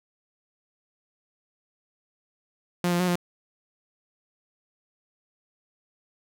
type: tone with pitch steps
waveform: sawtooth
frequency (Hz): 176.4 / 174.3 / 181.3 / 175.9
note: F3 / F3 / F#3 / F3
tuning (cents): +18 / -3 / -35 / +13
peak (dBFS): -18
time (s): 2.84-3.156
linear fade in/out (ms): 2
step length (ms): 79
effects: none